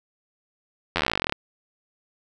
slowing click train, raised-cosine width 0.3 ms, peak -6 dBFS, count 21, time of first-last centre 0.96-1.324 s, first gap 11 ms, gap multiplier 1.05, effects none

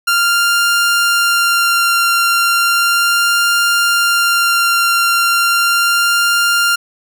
sawtooth tone with vibrato, 1390 Hz, F6, 9 cents flat, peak -7 dBFS, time 0.07-6.76 s, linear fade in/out 10 ms, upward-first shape sine, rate 0.35 Hz, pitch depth 9 cents each way, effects none

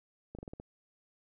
slowing click train, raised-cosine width 2 ms, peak -30 dBFS, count 6, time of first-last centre 0.35-0.599 s, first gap 37 ms, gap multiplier 1.15, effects none

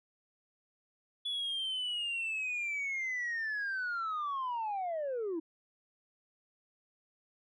sine linear sweep, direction down, 3426 to 310.1 Hz, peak -31 dBFS, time 1.25-5.4 s, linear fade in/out 10 ms, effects tanh soft clip ceiling -31 dBFS

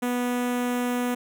sawtooth tone with notch filter, 245.5 Hz, B3, 10 cents flat, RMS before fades -26 dBFS, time 0.02-1.15 s, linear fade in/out 10 ms, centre 4600 Hz, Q 1.3, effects none

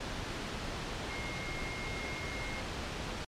sine tone in noise, 2142 Hz, C7, 40 cents sharp, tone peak -42 dBFS, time 1.09-2.61 s, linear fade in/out 10 ms, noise pink, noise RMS -38 dBFS, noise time 0-3.25 s, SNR -7 dB, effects low-pass 5000 Hz 12 dB/octave + MP3 96 kbps

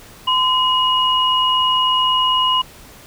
sine tone pair together, 1022 / 2891 Hz, C6 / F#7, -41 / -41 cents, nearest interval octave + tritone, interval 1800 cents, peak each -16 dBFS, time 0.27-2.62 s, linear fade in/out 10 ms, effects pink hiss -42 dBFS RMS until 3.06 s

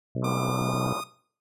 harmonic tone, 63.2 Hz, B1, 41 cents sharp, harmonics 2 / 3 / 4 / 5 / 6 / 7 / 8 / 9 / 10, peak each -29 / -33 / -35 / -37 / -39 / -40 / -41 / -42 / -43 dBFS, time 0.15-0.93 s, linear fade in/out 5 ms
white band-pass noise, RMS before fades -33 dBFS, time 0.22-1.01 s, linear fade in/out 10 ms, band 170 to 1300 Hz, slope 96 dB/octave
sawtooth tone with pitch glide, 1200 to 1233 Hz, D6 to D#6, +37 to -16 cents, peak -29 dBFS, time 0.24-1.04 s, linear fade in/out 5 ms, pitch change +47 cents, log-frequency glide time 0.44-0.89 s
click train, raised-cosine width 5 ms, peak -31 dBFS, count 4, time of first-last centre 0.49-0.867 s, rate 7.96 Hz
effects noise-tail reverb RT60 0.5 s tail -17 dB re dry + resampled to 32000 Hz

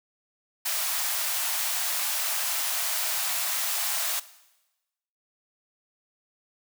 white high-pass noise, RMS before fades -28 dBFS, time 0.65-4.2 s, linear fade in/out 10 ms, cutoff 600 Hz, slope 96 dB/octave, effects noise-tail reverb RT60 1.0 s tail -17 dB re dry

